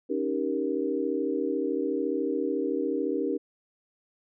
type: chord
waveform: sine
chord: Eb dominant seventh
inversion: third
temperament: equal with one note detuned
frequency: 277.2 / 311.1 / 392 / 469.9 Hz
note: Db4 / Eb4 / G4 / Bb4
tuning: 0 / 0 / 0 / +14 cents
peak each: -31 dBFS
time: 0.09-3.38 s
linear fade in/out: 20 ms
effects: none